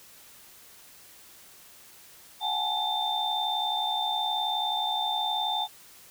sine tone cluster, 732 / 804 / 863 / 3580 Hz, F#5 / G5 / A5 / A7, -19 / +44 / -34 / +29 cents, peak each -34 / -34 / -31 / -29 dBFS, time 2.4-5.68 s, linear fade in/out 50 ms, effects white hiss -52 dBFS RMS until 6.1 s

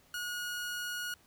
sawtooth tone, 1447 Hz, F#6, 39 cents flat, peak -32 dBFS, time 0.14-1.14 s, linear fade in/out 2 ms, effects pink hiss -64 dBFS RMS until 1.26 s

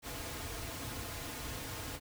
pink noise with comb filter, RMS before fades -42 dBFS, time 0.02-2 s, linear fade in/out 50 ms, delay 5.2 ms, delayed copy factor -0.6, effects none

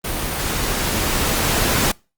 pink noise with level ramp, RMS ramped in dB -24 to -17 dBFS, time 0.04-1.92 s, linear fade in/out 10 ms, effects noise-tail reverb RT60 0.3 s tail -26 dB re dry + Opus 32 kbps

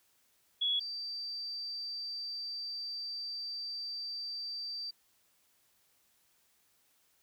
sine tone pair in turn, 3366 / 4663 Hz, G#7 / D8, +23 / -13 cents, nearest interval tritone, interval 564 cents, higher second, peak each -28 / -37 dBFS, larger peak first, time 0.61-0.8 / 0.8-4.91 s, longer second, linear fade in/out 10 ms, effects white hiss -71 dBFS RMS until 7.22 s

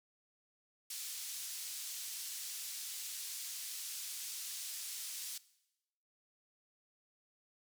pink band-pass noise, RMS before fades -44 dBFS, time 0.9-5.38 s, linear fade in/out 5 ms, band 4800 to 15000 Hz, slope 12 dB/octave, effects noise-tail reverb RT60 0.9 s tail -19 dB re dry

